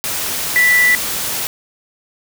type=tone in noise; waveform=sine; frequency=1972 Hz; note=B6; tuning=3 cents flat; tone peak=-9 dBFS; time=0.56-0.95 s; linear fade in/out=0 ms; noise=white; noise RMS=-21 dBFS; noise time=0.04-1.47 s; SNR=+9 dB; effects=none